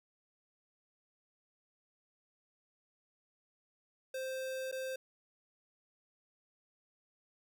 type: tone with dropouts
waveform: square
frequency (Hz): 523.3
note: C5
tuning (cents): 0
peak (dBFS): -38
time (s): 4.14-4.96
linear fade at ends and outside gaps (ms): 5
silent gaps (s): 4.715-4.724
effects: 13-bit